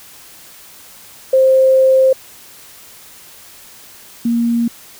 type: tone pair in turn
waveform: sine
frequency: 526 / 234.3 Hz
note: C5 / A#3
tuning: +9 / +9 cents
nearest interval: octave + major second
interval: 1400 cents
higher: first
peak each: -7 / -12 dBFS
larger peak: first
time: 1.33-2.13 / 4.25-4.68 s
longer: first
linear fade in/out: 5 ms
effects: white hiss -40 dBFS RMS until 4.99 s